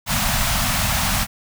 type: band-stop noise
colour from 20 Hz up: pink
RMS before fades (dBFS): -20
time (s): 0.06-1.27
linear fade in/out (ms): 50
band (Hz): 240 to 630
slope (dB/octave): 48
effects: none